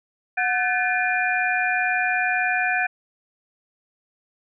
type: tone cluster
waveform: sine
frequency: 734 / 1517 / 1739 / 2413 Hz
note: F#5 / F#6 / A6 / D7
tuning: -14 / +43 / -21 / +46 cents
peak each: -25 dBFS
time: 0.37-2.87 s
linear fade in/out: 10 ms
effects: none